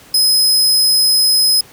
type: tone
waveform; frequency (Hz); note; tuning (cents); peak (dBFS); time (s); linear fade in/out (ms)
sawtooth; 5080; D#8; +35; -7; 0.14-1.61; 5
effects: pink hiss -42 dBFS RMS until 1.72 s + high-pass 80 Hz 12 dB/octave